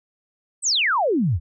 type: exponential sweep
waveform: sine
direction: down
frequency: 8840 to 70.6 Hz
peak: -17 dBFS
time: 0.62-1.4 s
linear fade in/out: 50 ms
effects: none